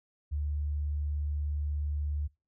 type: tone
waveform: sine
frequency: 73.6 Hz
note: D2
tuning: 4 cents sharp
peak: -29 dBFS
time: 0.31-2.28 s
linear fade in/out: 20 ms
effects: noise-tail reverb RT60 0.3 s tail -26 dB re dry